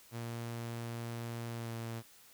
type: tone with pitch glide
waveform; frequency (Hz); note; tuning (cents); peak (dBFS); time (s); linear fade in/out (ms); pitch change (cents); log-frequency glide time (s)
sawtooth; 116.9 to 114.89; A#2 to A#2; +5 to -25; -35; 0.11-2.03; 50; -30; 1.51-1.75
effects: white hiss -60 dBFS RMS until 2.33 s